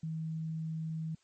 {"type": "tone", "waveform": "sine", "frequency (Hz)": 160, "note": "D#3", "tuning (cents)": 49, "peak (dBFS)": -34, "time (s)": [0.03, 1.15], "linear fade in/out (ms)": 5, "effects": ["white hiss -71 dBFS RMS until 1.23 s", "MP3 32 kbps"]}